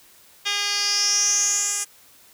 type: tone with band-pass filter sweep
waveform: 10% pulse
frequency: 407.3 Hz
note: G#4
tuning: 34 cents flat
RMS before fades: -22 dBFS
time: 0.45-1.85 s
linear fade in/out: 20 ms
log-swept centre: 3800 to 8200 Hz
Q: 6.8
effects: white hiss -52 dBFS RMS until 2.33 s